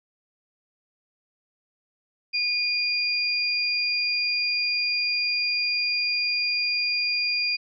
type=tone pair together; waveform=sine; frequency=2446 / 4780 Hz; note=D#7 / D8; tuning=-30 / +30 cents; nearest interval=octave; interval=1160 cents; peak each=-25 dBFS; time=2.33-7.57 s; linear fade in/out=20 ms; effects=none